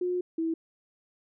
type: tone pair in turn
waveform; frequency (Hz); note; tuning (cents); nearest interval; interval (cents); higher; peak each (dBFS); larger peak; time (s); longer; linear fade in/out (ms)
sine; 359.4 / 326.4; F4 / E4; +50 / -17; major second; 167; first; -26; neither; 0.01-0.21 / 0.38-0.54; first; 5
effects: none